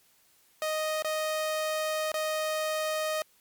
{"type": "tone with dropouts", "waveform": "sawtooth", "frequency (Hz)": 622.3, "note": "D#5", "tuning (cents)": 0, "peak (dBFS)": -24, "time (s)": [0.62, 3.22], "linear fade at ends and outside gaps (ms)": 1, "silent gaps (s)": [[1.023, 1.046], [2.118, 2.141]], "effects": ["white hiss -64 dBFS RMS until 3.4 s", "MP3 96 kbps"]}